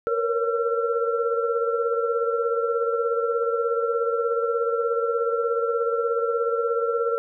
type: tone cluster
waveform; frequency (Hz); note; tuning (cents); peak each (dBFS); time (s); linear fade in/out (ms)
sine; 464.1 / 480.8 / 553 / 1354; A#4 / B4 / C#5 / E6; -8 / -46 / -4 / +46; -23 / -29 / -30 / -28; 0.07-7.18; 0
effects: none